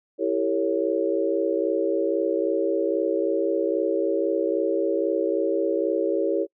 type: chord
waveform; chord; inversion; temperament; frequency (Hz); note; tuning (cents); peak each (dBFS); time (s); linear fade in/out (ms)
sine; E diminished seventh; none; equal with one note detuned; 329.6 / 392 / 455.8 / 554.4; E4 / G4 / Bb4 / Db5; 0 / 0 / -39 / 0; -26; 0.18-6.47; 50
effects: noise-tail reverb RT60 0.1 s tail -25 dB re dry